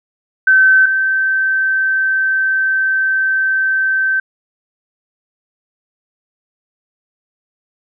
sine tone pair in turn, 1537 / 1548.6 Hz, G6 / G6, -35 / -22 cents, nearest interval unison, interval 13 cents, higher second, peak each -6 / -12 dBFS, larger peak first, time 0.47-0.86 / 0.86-4.2 s, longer second, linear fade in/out 5 ms, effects none

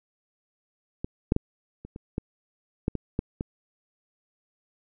clicks, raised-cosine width 3 ms, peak -17 / -7 / -10 / -27 / -25 / -15 / -11 / -16 / -12 / -16 dBFS, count 10, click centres 1.045 / 1.321 / 1.364 / 1.85 / 1.961 / 2.181 / 2.881 / 2.953 / 3.191 / 3.409 s, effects none

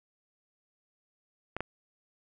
clicks, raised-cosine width 0.5 ms, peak -19 / -17 dBFS, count 2, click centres 1.566 / 1.606 s, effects none

